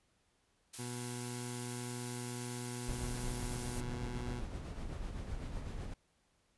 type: noise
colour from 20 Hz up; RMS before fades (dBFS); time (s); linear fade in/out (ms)
blue; -44; 0.73-3.81; 10
type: tone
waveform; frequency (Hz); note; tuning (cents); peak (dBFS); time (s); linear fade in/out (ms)
20% pulse; 122; B2; -21; -36; 0.78-4.41; 20
type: noise with tremolo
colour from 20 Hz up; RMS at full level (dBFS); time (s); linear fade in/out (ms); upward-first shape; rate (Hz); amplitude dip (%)
brown; -40; 2.88-5.94; 5; sine; 7.9; 40
effects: pink hiss -75 dBFS RMS until 6.57 s + resampled to 24000 Hz